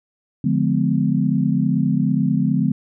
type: chord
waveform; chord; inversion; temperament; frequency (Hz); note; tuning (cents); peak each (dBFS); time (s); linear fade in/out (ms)
sine; D diminished seventh; none; just; 146.83 / 176.2 / 211.4 / 253.7; D3 / F3 / Ab3 / Cb4; 0 / +16 / +31 / +47; -21; 0.44-2.72; 5
effects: none